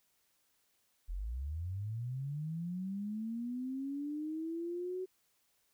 sine linear sweep, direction up, 39.43 to 375.5 Hz, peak -36 dBFS, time 1.08-5.06 s, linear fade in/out 20 ms, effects white hiss -75 dBFS RMS until 5.73 s

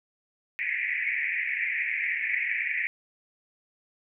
white band-pass noise, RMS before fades -29 dBFS, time 0.59-2.87 s, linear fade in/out 0 ms, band 1800 to 2400 Hz, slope 96 dB/octave, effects none

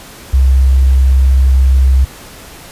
sine tone, 65.9 Hz, C2, 13 cents sharp, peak -5 dBFS, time 0.33-2.05 s, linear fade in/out 10 ms, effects pink hiss -34 dBFS RMS until 2.71 s + resampled to 32000 Hz

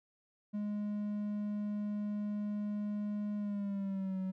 triangle tone with pitch glide, 207.7 to 188.27 Hz, G#3 to F#3, 0 to +30 cents, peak -32 dBFS, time 0.53-4.32 s, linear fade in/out 20 ms, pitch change -170 cents, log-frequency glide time 3.37-4.19 s, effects none

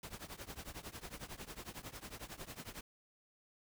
pink noise with tremolo, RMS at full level -45 dBFS, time 0.03-2.81 s, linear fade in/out 2 ms, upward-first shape triangle, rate 11 Hz, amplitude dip 95%, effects none

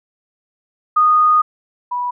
sine tone pair in turn, 1235 / 980.2 Hz, D#6 / B5, -13 / -13 cents, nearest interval major third, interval 400 cents, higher first, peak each -9 / -18 dBFS, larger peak first, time 0.96-1.42 / 1.91-2.11 s, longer first, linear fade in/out 10 ms, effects none

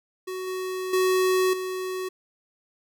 square tone with level steps, 372.2 Hz, F#4, 10 cents sharp, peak -31 / -29 / -20 / -29 dBFS, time 0.27-2.09 s, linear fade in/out 10 ms, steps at 0.47 / 0.93 / 1.53 s, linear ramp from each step 5 ms, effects none

